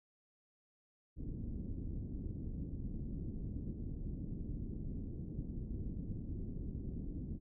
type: low-pass noise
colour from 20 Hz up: pink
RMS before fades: -42 dBFS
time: 1.16-7.4 s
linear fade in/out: 50 ms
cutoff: 300 Hz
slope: 24 dB/octave
effects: none